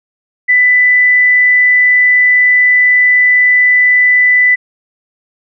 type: tone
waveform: sine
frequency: 1991 Hz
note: B6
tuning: 14 cents sharp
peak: -5 dBFS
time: 0.48-4.56 s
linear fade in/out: 20 ms
effects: none